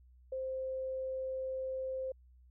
sine tone, 523.3 Hz, C5, in tune, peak -35 dBFS, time 0.32-2.12 s, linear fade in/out 5 ms, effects added 62 Hz sine -58 dBFS peak until 2.5 s

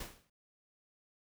pink noise with exponential decay, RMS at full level -40 dBFS, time 0-0.3 s, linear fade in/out 5 ms, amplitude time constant 64 ms, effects none

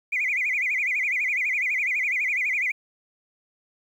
sine tone with vibrato, 2217 Hz, C#7, in tune, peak -21 dBFS, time 0.12-2.72 s, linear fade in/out 10 ms, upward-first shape sine, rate 12 Hz, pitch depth 190 cents each way, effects tanh soft clip ceiling -17 dBFS + 9-bit

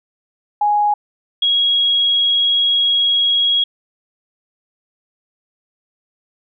sine tone pair in turn, 830.6 / 3307 Hz, G#5 / G#7, 0 / -8 cents, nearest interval 2 octaves, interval 2392 cents, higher second, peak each -12 / -12 dBFS, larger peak neither, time 0.61-0.94 / 1.42-3.64 s, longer second, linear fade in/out 5 ms, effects none

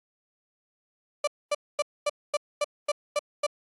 35% pulse tone bursts, 587.3 Hz, D5, in tune, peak -21 dBFS, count 9, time 1.24-3.466 s, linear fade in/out 5 ms, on 34 ms, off 240 ms, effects AAC 32 kbps

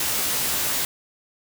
white noise with comb filter, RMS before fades -24 dBFS, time 0-0.85 s, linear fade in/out 2 ms, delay 15 ms, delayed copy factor +0.6, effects none

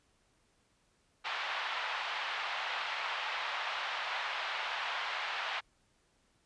pink band-pass noise, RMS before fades -37 dBFS, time 1.24-5.61 s, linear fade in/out 20 ms, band 790 to 3600 Hz, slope 24 dB/octave, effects pink hiss -72 dBFS RMS until 6.45 s + resampled to 22050 Hz

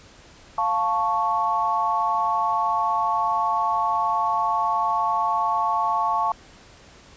sine chord, F augmented, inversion none, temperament equal, 698.5 / 880 / 1108.7 Hz, F5 / A5 / C#6, 0 / 0 / 0 cents, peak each -27 / -23 / -23 dBFS, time 0.58-6.32 s, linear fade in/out 2 ms, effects pink hiss -49 dBFS RMS until 7.16 s + resampled to 16000 Hz

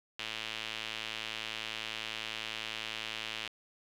sawtooth tone with band-pass filter, 110 Hz, A2, in tune, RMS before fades -40 dBFS, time 0.19-3.48 s, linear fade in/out 5 ms, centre 3000 Hz, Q 2.6, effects 10-bit

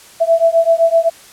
sine beating tone pair, 659.3 / 667.1 Hz, E5 / E5, 0 / +20 cents, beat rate 7.8 Hz, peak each -12 dBFS, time 0.2-1.1 s, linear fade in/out 20 ms, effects white hiss -41 dBFS RMS until 1.32 s + low-pass 11000 Hz 12 dB/octave

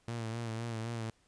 sawtooth tone with vibrato, 114.6 Hz, A#2, 29 cents flat, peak -32 dBFS, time 0.08-1.1 s, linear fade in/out 0 ms, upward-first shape sine, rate 3.9 Hz, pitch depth 51 cents each way, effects pink hiss -70 dBFS RMS until 1.27 s + resampled to 22050 Hz

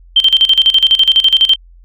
sine tone with tremolo, 3136 Hz, G7, in tune, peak -4 dBFS, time 0.16-1.56 s, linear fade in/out 5 ms, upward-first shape square, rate 12 Hz, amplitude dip 80%, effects added 43 Hz sine -38 dBFS peak until 1.84 s

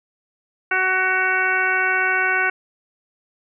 harmonic tone with a mistuned harmonic, 373.8 Hz, F#4, 18 cents sharp, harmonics 1 / 2 / 3 / 4 / 5 / 6 / 7, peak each -29 / -27 / -28 / -19 / -27 / -24 / -29 dBFS, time 0.71-2.5 s, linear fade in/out 5 ms, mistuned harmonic 7, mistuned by +60 cents, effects none

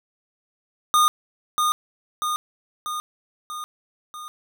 square tone with echo, 1224 Hz, D#6, 29 cents flat, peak -15 dBFS, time 0.94-1.08 s, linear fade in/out 0 ms, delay 640 ms, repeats 5, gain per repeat -4 dB, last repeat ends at 4.28 s, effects none

